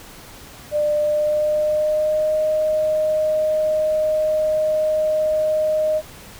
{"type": "tone with pitch glide", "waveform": "sine", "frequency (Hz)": [597, 619.1], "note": ["D5", "D#5"], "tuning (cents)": [28, -9], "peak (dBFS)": -16, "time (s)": [0.71, 6.02], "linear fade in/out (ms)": 50, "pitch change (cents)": 63, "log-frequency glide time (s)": [0.92, 2.38], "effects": ["pink hiss -41 dBFS RMS until 6.39 s"]}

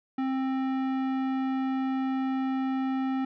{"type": "tone with tanh clipping", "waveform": "sine", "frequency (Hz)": 264.2, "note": "C4", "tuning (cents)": 17, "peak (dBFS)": -28, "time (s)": [0.18, 3.25], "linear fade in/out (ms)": 5, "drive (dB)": 16, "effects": []}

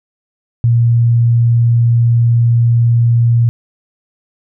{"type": "tone", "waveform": "sine", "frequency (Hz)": 117.7, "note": "A#2", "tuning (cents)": 17, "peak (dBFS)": -7, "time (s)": [0.64, 3.49], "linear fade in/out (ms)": 0, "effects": []}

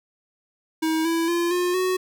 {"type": "tone with pitch steps", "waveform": "square", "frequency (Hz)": [319.1, 331.1, 343.6, 356.5, 370], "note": ["D#4", "E4", "F4", "F4", "F#4"], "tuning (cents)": [44, 8, -28, 36, 0], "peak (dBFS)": -21, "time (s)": [0.82, 1.97], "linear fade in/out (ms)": 10, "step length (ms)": 230, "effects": []}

